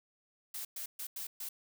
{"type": "noise bursts at uneven times", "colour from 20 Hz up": "blue", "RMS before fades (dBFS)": -41, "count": 5, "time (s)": [[0.54, 0.65], [0.76, 0.86], [0.99, 1.07], [1.16, 1.27], [1.4, 1.49]], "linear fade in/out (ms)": 5, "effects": []}